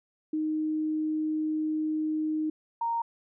sine tone pair in turn, 310.3 / 928 Hz, D#4 / A#5, -5 / -8 cents, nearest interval octave + perfect fifth, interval 1897 cents, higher second, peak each -26 dBFS, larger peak neither, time 0.33-2.5 / 2.81-3.02 s, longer first, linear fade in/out 5 ms, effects none

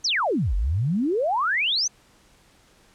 sine exponential two-way sweep, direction down then up, 6410 to 43.75 to 6410 Hz, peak -20 dBFS, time 0.04-1.88 s, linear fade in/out 10 ms, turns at 0.55 s, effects pink hiss -57 dBFS RMS until 2.94 s + low-pass 10000 Hz 12 dB/octave

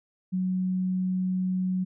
sine tone, 185 Hz, F#3, in tune, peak -24 dBFS, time 0.32-1.85 s, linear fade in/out 20 ms, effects none

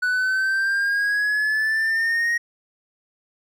triangle exponential sweep, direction up, 1480 to 1884 Hz, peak -17 dBFS, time 0.02-2.38 s, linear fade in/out 10 ms, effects none

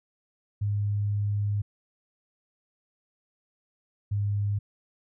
sine tone pair in turn, 102.7 / 102.05 Hz, G#2 / G#2, -19 / -30 cents, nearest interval unison, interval 11 cents, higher first, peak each -24 dBFS, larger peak neither, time 0.61-1.62 / 4.11-4.59 s, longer first, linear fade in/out 10 ms, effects none

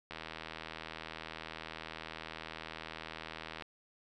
click train, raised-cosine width 0.3 ms, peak -26 dBFS, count 282, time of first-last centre 0.11-3.623 s, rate 80 Hz, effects none

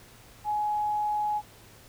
sine tone, 840 Hz, G#5, 19 cents sharp, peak -25 dBFS, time 0.44-1.42 s, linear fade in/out 50 ms, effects added 110 Hz sine -58 dBFS peak until 1.88 s + pink hiss -53 dBFS RMS until 1.88 s

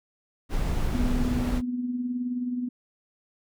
brown noise, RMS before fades -26 dBFS, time 0.49-1.62 s, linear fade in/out 50 ms
sine tone with tremolo, 246.9 Hz, B3, in tune, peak -24 dBFS, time 0.94-2.69 s, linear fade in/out 10 ms, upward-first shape triangle, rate 19 Hz, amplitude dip 55%
effects none

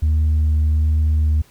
sine tone with vibrato, 77 Hz, D#2, 17 cents flat, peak -11 dBFS, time 0.02-1.42 s, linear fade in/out 10 ms, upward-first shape triangle, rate 1.3 Hz, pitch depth 10 cents each way, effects tanh soft clip ceiling -12 dBFS + pink hiss -52 dBFS RMS until 1.5 s

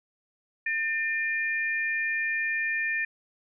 sine tone pair together, 1800 / 2403 Hz, A6 / D7, +39 / +39 cents, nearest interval perfect fourth, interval 500 cents, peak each -27 / -30 dBFS, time 0.66-3.05 s, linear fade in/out 5 ms, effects none

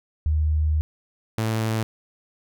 sine / sawtooth tone pair in turn, 76.9 / 110.99 Hz, D#2 / A2, -20 / +16 cents, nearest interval tritone, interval 636 cents, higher second, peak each -18 dBFS, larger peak neither, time 0.26-0.81 / 1.38-1.83 s, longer first, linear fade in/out 0 ms, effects none

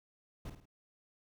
brown noise with echo, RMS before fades -42 dBFS, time 0.45-0.5 s, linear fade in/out 5 ms, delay 52 ms, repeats 3, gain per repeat -7 dB, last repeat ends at 0.656 s, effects none

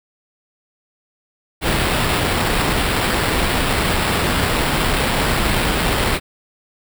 pink noise with sample-and-hold, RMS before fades -18 dBFS, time 1.61-6.2 s, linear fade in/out 50 ms, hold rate 6300 Hz, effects none

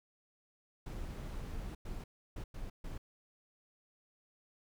brown noise bursts at uneven times, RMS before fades -42 dBFS, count 5, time 0.86-1.75 / 1.85-2.04 / 2.36-2.44 / 2.54-2.7 / 2.84-2.98 s, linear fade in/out 5 ms, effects none

